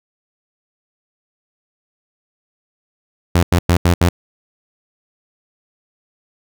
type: tone bursts at uneven times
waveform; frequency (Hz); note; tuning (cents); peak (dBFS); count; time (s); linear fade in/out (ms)
sawtooth; 86.9; F2; -8; -6; 5; 3.35-3.43 / 3.52-3.59 / 3.69-3.77 / 3.85-3.94 / 4.01-4.09; 5
effects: none